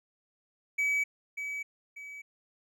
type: tone with echo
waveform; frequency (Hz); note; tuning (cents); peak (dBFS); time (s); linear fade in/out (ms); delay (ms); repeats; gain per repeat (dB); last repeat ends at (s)
triangle; 2282; C#7; +50; -24; 0.78-1.04; 10; 590; 2; -8; 2.22
effects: none